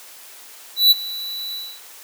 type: tone with ADSR envelope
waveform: square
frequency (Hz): 3951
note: B7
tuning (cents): 0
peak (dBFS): -8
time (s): 0.76-1.81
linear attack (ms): 150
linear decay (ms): 24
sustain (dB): -19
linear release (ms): 260
effects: white hiss -42 dBFS RMS until 2.03 s + high-pass 400 Hz 12 dB/octave